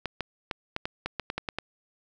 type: clicks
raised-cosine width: 0.3 ms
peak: -14 dBFS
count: 11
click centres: 0.057 / 0.207 / 0.512 / 0.764 / 0.855 / 1.06 / 1.197 / 1.301 / 1.38 / 1.488 / 1.586 s
effects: none